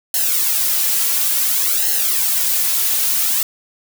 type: noise with flanger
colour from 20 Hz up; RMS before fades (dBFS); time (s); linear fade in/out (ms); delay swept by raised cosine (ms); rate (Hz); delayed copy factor
blue; -17; 0.14-3.43; 2; 0.84 to 3.34; 0.57; -0.85
effects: none